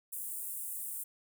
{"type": "high-pass noise", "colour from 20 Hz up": "pink", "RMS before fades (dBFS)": -40, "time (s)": [0.12, 1.04], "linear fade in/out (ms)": 10, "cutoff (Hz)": 8500, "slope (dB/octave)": 48, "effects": []}